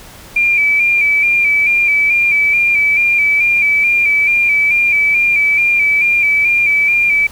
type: tone with vibrato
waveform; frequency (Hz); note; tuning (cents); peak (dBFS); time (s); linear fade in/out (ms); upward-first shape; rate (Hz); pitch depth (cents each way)
sine; 2349; D7; 0; -9; 0.36-7.27; 5; square; 2.3; 35
effects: pink hiss -37 dBFS RMS until 7.31 s